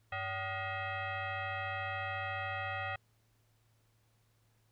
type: tone with frequency modulation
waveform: sine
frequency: 570 Hz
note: C#5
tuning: 48 cents sharp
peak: -35 dBFS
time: 0.12-2.96 s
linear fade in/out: 5 ms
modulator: 667 Hz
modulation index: 3
effects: added 111 Hz sine -70 dBFS peak until 4.71 s + pink hiss -75 dBFS RMS until 4.71 s